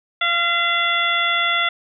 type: harmonic tone with a mistuned harmonic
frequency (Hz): 688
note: F5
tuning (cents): -26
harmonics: 1 / 2 / 3 / 4 / 5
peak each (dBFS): -28 / -21 / -21 / -27 / -22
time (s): 0.21-1.69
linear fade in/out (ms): 5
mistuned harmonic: 3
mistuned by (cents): -17
effects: none